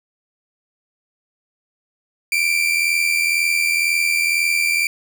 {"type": "tone pair together", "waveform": "40% pulse", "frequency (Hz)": [2298, 2380], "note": ["D7", "D7"], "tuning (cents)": [-38, 22], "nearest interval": "minor second", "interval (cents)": 60, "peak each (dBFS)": [-20, -17], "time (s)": [2.32, 4.87], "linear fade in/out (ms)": 2, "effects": []}